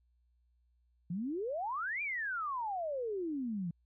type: exponential two-way sweep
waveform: sine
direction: up then down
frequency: 162.5 to 2436 to 162.5 Hz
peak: -34 dBFS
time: 1.1-3.71 s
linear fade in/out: 5 ms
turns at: 2.02 s
effects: added 60 Hz sine -69 dBFS peak until 3.85 s